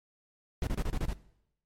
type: noise bursts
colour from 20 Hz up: brown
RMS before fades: -30 dBFS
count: 7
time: 0.62-1.132 s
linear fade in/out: 2 ms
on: 50 ms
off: 27 ms
effects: noise-tail reverb RT60 0.8 s tail -19 dB re dry + MP3 64 kbps